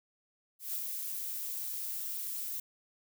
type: noise with ADSR envelope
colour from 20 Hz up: violet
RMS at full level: -35 dBFS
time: 0.59-2.6 s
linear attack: 150 ms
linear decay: 65 ms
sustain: -3 dB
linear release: 4 ms
effects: none